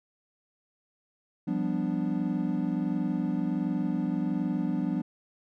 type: chord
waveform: triangle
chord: G dominant seventh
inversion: third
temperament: equal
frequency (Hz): 174.61 / 196 / 246.9 / 293.7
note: F3 / G3 / B3 / D4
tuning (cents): 0 / 0 / 0 / 0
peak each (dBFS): -30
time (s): 1.47-5.02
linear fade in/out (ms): 10
effects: none